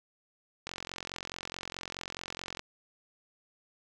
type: click train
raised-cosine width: 0.2 ms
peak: -20 dBFS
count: 87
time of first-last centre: 0.67-2.594 s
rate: 44.7 Hz
effects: none